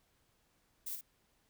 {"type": "noise with echo", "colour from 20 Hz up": "violet", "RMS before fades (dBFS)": -41, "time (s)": [0.86, 0.96], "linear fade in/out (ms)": 10, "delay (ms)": 52, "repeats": 1, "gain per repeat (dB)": -6, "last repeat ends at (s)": 1.012, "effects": ["pink hiss -74 dBFS RMS until 1.49 s"]}